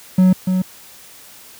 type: tone with echo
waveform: triangle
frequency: 185.2 Hz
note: F#3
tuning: 2 cents sharp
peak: -6 dBFS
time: 0.18-0.33 s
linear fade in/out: 5 ms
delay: 290 ms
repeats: 1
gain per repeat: -6 dB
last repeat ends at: 0.62 s
effects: white hiss -42 dBFS RMS until 1.59 s + high-pass 60 Hz 12 dB/octave